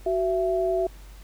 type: tone pair together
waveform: sine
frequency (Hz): 374.3 / 667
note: F#4 / E5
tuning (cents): +20 / +20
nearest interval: minor seventh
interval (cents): 1000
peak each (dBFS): -24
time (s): 0.06-0.87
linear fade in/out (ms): 5
effects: added 48 Hz sine -42 dBFS peak until 1.23 s + pink hiss -53 dBFS RMS until 1.23 s